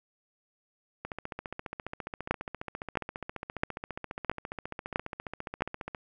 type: two click trains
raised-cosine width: 0.5 ms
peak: -21 / -10 dBFS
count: 73 / 6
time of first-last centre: 1.05-5.948 / 2.31-5.621 s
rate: 14.7 / 1.51 Hz
effects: none